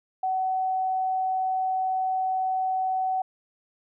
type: tone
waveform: sine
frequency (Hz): 753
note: F#5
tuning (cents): +30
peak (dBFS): -23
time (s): 0.23-3.22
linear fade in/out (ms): 5
effects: none